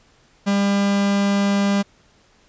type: tone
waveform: 45% pulse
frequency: 200.1 Hz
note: G3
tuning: 36 cents sharp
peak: -16 dBFS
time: 0.46-1.83 s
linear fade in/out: 20 ms
effects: pink hiss -56 dBFS RMS until 2.48 s + resampled to 16000 Hz